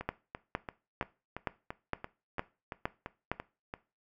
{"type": "two click trains", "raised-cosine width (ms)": 0.5, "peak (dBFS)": [-16, -23], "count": [8, 12], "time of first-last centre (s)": [[0.09, 3.316], [0.01, 3.739]], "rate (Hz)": [2.17, 2.95], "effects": ["noise-tail reverb RT60 0.3 s tail -18 dB re dry"]}